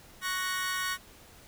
sawtooth chord, F# major, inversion second, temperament equal, 1108.7 / 1480 / 1864.7 Hz, C#6 / F#6 / A#6, 0 / 0 / 0 cents, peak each -31 dBFS, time 0.21-0.98 s, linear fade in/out 50 ms, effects pink hiss -54 dBFS RMS until 1.47 s

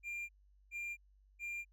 triangle tone bursts, 2391 Hz, D7, 30 cents sharp, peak -38 dBFS, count 3, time 0.03-1.65 s, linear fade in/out 50 ms, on 260 ms, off 420 ms, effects added 49 Hz sine -64 dBFS peak until 1.72 s

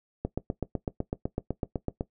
click train, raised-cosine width 2 ms, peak -15 dBFS, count 15, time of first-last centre 0.25-2.009 s, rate 7.96 Hz, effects noise-tail reverb RT60 0.1 s tail -17 dB re dry

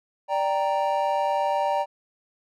triangle chord, G minor, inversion second, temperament equal, 587.3 / 784 / 932.3 Hz, D5 / G5 / Bb5, 0 / 0 / 0 cents, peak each -24 dBFS, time 0.28-1.86 s, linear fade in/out 50 ms, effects none

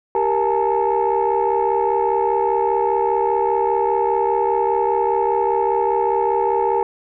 sine tone cluster, 394.1 / 469.3 / 847 / 912 Hz, G4 / A#4 / G#5 / A#5, +9 / +12 / +34 / -38 cents, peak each -20 dBFS, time 0.15-6.83 s, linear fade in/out 2 ms, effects tanh soft clip ceiling -9 dBFS

